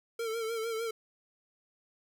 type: tone with vibrato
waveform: square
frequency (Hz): 452.1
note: A4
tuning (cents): +47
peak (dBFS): -33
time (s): 0.19-0.91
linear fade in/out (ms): 5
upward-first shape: sine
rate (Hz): 6.6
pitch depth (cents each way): 52
effects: none